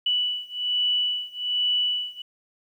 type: beating tone pair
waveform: sine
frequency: 2960 / 2961.2 Hz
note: F#7 / F#7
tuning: 0 / +1 cents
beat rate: 1.2 Hz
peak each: -25 / -26 dBFS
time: 0.06-2.22 s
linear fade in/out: 5 ms
effects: 10-bit